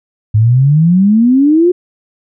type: exponential sweep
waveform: sine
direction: up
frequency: 103.83 to 366.9 Hz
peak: -5 dBFS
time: 0.34-1.72 s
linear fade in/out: 10 ms
effects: none